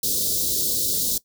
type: band-stop noise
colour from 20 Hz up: white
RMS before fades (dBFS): -23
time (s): 0.03-1.18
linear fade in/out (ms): 5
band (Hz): 530 to 3700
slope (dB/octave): 48
effects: noise-tail reverb RT60 0.1 s tail -19 dB re dry